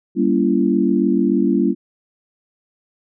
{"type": "chord", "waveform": "sine", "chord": "G diminished seventh", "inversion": "none", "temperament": "just", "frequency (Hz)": [196, 235.2, 282.2, 338.7], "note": ["G3", "Bb3", "Db4", "Fb4"], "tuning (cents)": [0, 16, 31, 47], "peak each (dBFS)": -19, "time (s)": [0.15, 1.75], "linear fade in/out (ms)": 50, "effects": []}